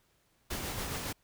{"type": "noise with tremolo", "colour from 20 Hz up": "pink", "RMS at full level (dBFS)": -36, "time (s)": [0.5, 1.13], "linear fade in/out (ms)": 10, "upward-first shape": "sine", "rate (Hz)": 7.2, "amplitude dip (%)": 30, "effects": ["pink hiss -71 dBFS RMS until 1.23 s"]}